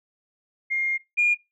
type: tone pair in turn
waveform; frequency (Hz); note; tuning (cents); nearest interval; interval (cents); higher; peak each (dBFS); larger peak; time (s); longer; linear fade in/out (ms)
sine; 2125 / 2422; C7 / D#7; +26 / -47; major second; 227; second; -22 / -16; second; 0.7-0.98 / 1.17-1.35; first; 20
effects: noise-tail reverb RT60 0.2 s tail -19 dB re dry + tanh soft clip ceiling -12 dBFS